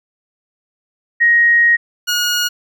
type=tone pair in turn; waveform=sine / 15% pulse; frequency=1880 / 1442.2 Hz; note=A#6 / F#6; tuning=+14 / -45 cents; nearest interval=perfect fourth; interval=459 cents; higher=first; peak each=-8 dBFS; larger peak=neither; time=1.2-1.77 / 2.07-2.49 s; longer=first; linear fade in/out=20 ms; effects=none